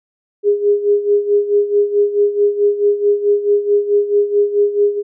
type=tone with tremolo; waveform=sine; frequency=410 Hz; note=G#4; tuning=22 cents flat; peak=-8 dBFS; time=0.43-5.03 s; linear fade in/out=50 ms; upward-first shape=sine; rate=4.6 Hz; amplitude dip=75%; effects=none